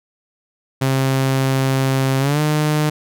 sawtooth tone with pitch glide, 133.6 to 151.7 Hz, C3 to D#3, +36 to -44 cents, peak -11 dBFS, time 0.81-2.9 s, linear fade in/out 10 ms, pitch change +220 cents, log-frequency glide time 2.19-2.4 s, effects none

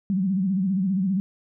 sine tone with vibrato, 190 Hz, F#3, 46 cents sharp, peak -20 dBFS, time 0.1-1.2 s, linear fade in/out 0 ms, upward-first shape sine, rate 15 Hz, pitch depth 110 cents each way, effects none

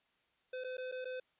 square tone with dropouts, 510 Hz, C5, 44 cents flat, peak -40 dBFS, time 0.53-1.2 s, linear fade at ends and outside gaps 5 ms, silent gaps 0.639-0.644 / 0.77-0.78 / 0.916-0.922 / 1.046-1.053 s, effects white hiss -75 dBFS RMS until 1.39 s + resampled to 8000 Hz

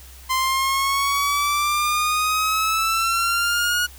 sawtooth exponential sweep, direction up, 1037 to 1453 Hz, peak -15 dBFS, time 0.29-3.87 s, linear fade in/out 20 ms, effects added 64 Hz sine -42 dBFS peak until 3.98 s + white hiss -46 dBFS RMS until 3.98 s

